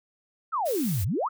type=exponential two-way sweep; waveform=sine; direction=down then up; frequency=1400 to 84.8 to 1400 Hz; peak=-24 dBFS; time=0.52-1.29 s; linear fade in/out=20 ms; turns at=1.04 s
type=noise; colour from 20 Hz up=blue; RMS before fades=-36 dBFS; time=0.65-1.05 s; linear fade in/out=20 ms
effects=none